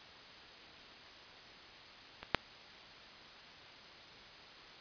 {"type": "clicks", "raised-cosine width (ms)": 0.3, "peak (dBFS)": [-27, -9], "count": 2, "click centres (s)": [2.23, 2.347], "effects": ["white hiss -53 dBFS RMS until 4.8 s", "resampled to 11025 Hz"]}